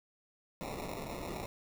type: noise with sample-and-hold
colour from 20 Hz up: violet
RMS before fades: -41 dBFS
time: 0.61-1.46 s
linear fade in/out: 0 ms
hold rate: 1575 Hz
effects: none